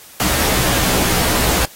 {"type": "noise with comb filter", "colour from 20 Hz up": "pink", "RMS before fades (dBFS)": -17, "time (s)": [0.2, 1.65], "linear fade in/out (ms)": 0, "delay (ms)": 16, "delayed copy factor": 0.75, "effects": ["white hiss -41 dBFS RMS until 1.75 s", "AAC 48 kbps"]}